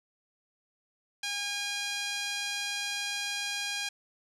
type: tone with band-pass filter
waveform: 5% pulse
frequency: 813 Hz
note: G#5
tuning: 37 cents flat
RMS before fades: -34 dBFS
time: 1.23-3.89 s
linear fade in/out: 5 ms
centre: 2600 Hz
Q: 0.75
effects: none